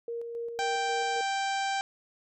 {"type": "tone with tremolo", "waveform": "sine", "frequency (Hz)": 467.6, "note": "A#4", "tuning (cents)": 5, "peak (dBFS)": -32, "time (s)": [0.08, 1.21], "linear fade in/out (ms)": 2, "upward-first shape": "square", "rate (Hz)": 3.7, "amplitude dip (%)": 35}
{"type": "harmonic tone", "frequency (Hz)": 784, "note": "G5", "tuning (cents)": 0, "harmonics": [1, 2, 3, 4, 5, 6, 7, 8, 9, 10], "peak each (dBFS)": [-29, -35, -39, -41, -43, -45, -46, -47, -48, -49], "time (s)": [0.59, 1.81], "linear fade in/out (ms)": 0}
{"effects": []}